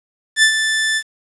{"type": "tone with ADSR envelope", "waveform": "sawtooth", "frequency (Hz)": 1760, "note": "A6", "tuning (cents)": 0, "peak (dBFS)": -4, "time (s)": [0.36, 1.03], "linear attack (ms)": 66, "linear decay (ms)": 86, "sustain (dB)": -8, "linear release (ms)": 61, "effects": ["resampled to 24000 Hz", "7-bit"]}